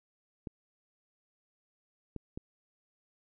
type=clicks; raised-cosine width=3 ms; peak=-26 dBFS; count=3; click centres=0.472 / 2.163 / 2.375 s; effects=none